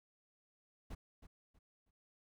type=noise with echo; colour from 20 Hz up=brown; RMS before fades=-45 dBFS; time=0.9-0.95 s; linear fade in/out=10 ms; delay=320 ms; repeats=3; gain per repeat=-11 dB; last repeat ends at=1.91 s; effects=none

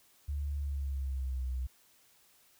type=tone with pitch glide; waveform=sine; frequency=71.8 to 63.6 Hz; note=D2 to C2; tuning=-39 to -48 cents; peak=-32 dBFS; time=0.28-1.67 s; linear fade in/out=10 ms; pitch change=-209 cents; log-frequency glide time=0.57-1.45 s; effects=white hiss -65 dBFS RMS until 2.59 s

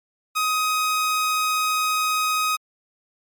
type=tone; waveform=sawtooth; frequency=1257 Hz; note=D#6; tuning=17 cents sharp; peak=-16 dBFS; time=0.35-2.57 s; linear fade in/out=20 ms; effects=MP3 96 kbps

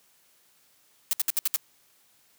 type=noise bursts; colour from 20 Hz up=blue; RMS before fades=-24 dBFS; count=6; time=1.11-1.561 s; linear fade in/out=0 ms; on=21 ms; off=65 ms; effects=white hiss -63 dBFS RMS until 2.38 s + high-pass 80 Hz 12 dB/octave

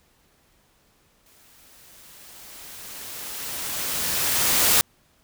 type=noise with exponential growth; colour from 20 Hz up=white; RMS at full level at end=-17 dBFS; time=1.26-4.81 s; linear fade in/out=0 ms; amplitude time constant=770 ms; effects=pink hiss -62 dBFS RMS until 5.23 s

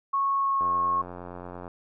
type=tone with pitch glide; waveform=sine; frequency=1100 to 1089.3 Hz; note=C#6 to C#6; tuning=-14 to -31 cents; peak=-22 dBFS; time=0.13-1.02 s; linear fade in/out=10 ms; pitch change=-17 cents; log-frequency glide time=0.37-0.65 s
type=click train; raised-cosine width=1 ms; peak=-25 dBFS; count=96; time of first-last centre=0.61-1.679 s; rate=88.9 Hz
effects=none

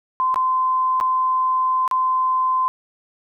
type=tone with dropouts; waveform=sine; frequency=1032 Hz; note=C6; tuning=24 cents flat; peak=-16 dBFS; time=0.2-2.68 s; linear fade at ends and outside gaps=0 ms; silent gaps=0.343-0.359 / 1.001-1.01 / 1.878-1.912 s; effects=none

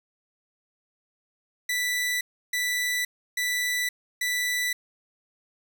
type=tone bursts; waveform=sawtooth; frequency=1975.5 Hz; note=B6; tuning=in tune; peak=-21 dBFS; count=4; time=1.69-4.73 s; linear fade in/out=5 ms; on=520 ms; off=320 ms; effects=none

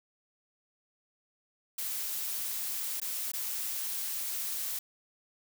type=noise with dropouts; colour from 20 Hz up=blue; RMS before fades=-35 dBFS; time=1.78-4.79 s; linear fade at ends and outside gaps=5 ms; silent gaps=3.001-3.016 / 3.318-3.334 s; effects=none

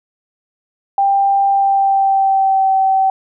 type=tone with pitch glide; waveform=sine; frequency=791 to 768.9 Hz; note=G5 to G5; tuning=+15 to -34 cents; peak=-10 dBFS; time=0.98-3.1 s; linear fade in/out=2 ms; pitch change=-49 cents; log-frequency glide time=1.49-2.73 s; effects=none

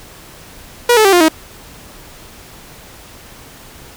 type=tone with pitch steps; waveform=sawtooth; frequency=481.4 / 433.9 / 391 / 352.4 / 317.6 Hz; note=B4 / A4 / G4 / F4 / D#4; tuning=-44 / -24 / -4 / +16 / +36 cents; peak=-3 dBFS; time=0.89-1.285 s; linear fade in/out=5 ms; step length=79 ms; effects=pink hiss -38 dBFS RMS until 3.96 s

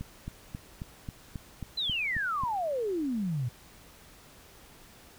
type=click train; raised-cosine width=5 ms; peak=-24 dBFS; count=10; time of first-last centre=0.01-2.436 s; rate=3.71 Hz
type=exponential sweep; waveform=sine; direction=down; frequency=4131 to 114.7 Hz; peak=-28 dBFS; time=1.77-3.49 s; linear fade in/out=10 ms
effects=pink hiss -54 dBFS RMS until 5.18 s

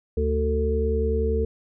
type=harmonic tone with a mistuned harmonic; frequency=74.4 Hz; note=D2; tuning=23 cents sharp; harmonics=1 / 3 / 5 / 6; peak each=-23 / -31 / -33 / -24 dBFS; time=0.17-1.45 s; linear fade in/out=5 ms; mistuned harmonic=5; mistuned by=+18 cents; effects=none

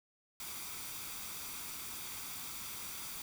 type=noise with comb filter; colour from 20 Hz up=white; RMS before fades=-44 dBFS; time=0.4-3.22 s; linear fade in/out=2 ms; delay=0.85 ms; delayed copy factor=+0.5; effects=none

